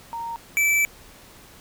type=tone pair in turn; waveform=sine / square; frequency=927 / 2318 Hz; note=A#5 / D7; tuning=-10 / -23 cents; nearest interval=octave + major third; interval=1587 cents; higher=second; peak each=-28 / -18 dBFS; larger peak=second; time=0.13-0.36 / 0.57-0.85 s; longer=second; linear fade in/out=0 ms; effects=pink hiss -48 dBFS RMS until 1.6 s